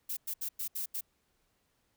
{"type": "noise bursts at uneven times", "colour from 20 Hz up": "violet", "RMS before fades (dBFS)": -36, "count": 6, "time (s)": [[0.09, 0.17], [0.27, 0.34], [0.41, 0.49], [0.59, 0.68], [0.75, 0.86], [0.94, 1.01]], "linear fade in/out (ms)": 10, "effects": ["pink hiss -75 dBFS RMS until 1.96 s"]}